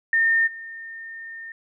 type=tone with level steps; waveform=sine; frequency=1819 Hz; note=A#6; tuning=43 cents flat; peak=-16 / -34 dBFS; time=0.13-1.52 s; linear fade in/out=2 ms; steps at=0.46 s; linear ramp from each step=20 ms; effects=none